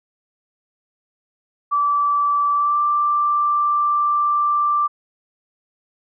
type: tone with pitch glide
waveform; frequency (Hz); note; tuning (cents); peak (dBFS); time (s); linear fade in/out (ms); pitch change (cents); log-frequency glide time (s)
sine; 1159 to 1177.2; D6 to D6; -23 to +4; -15; 1.71-4.88; 20; +27; 2.54-2.79
effects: none